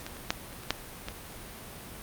clicks, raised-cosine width 0.2 ms, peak -20 / -29 / -8 / -28 / -29 / -8 / -18 dBFS, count 7, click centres 0.065 / 0.168 / 0.305 / 0.528 / 0.635 / 0.706 / 1.085 s, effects pink hiss -44 dBFS RMS until 2.02 s + Opus 48 kbps

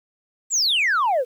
sine exponential sweep, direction down, 7900 to 462.9 Hz, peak -15 dBFS, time 0.5-1.25 s, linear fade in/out 50 ms, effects tanh soft clip ceiling -15 dBFS + 9-bit

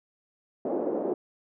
white band-pass noise, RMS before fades -29 dBFS, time 0.65-1.14 s, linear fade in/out 5 ms, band 290 to 530 Hz, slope 24 dB/octave, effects none

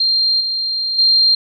sine tone with level steps, 4186 Hz, C8, in tune, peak -12 / -17 / -9 dBFS, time 0-1.35 s, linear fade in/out 5 ms, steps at 0.4 / 0.98 s, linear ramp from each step 10 ms, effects none

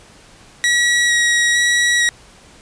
sawtooth tone with vibrato, 1913 Hz, A#6, 44 cents sharp, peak -9 dBFS, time 0.64-2.09 s, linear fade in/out 0 ms, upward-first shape square, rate 1.1 Hz, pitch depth 9 cents each way, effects pink hiss -45 dBFS RMS until 2.61 s + resampled to 22050 Hz

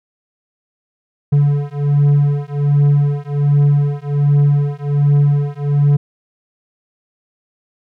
triangle beating tone pair, 143.3 / 144.6 Hz, D3 / D3, -42 / -27 cents, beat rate 1.3 Hz, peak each -12 dBFS, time 1.32-5.97 s, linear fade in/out 10 ms, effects none

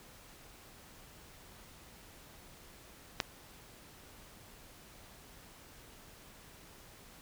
click, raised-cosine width 0.2 ms, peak -12 dBFS, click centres 3.202 s, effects pink hiss -56 dBFS RMS until 7.21 s

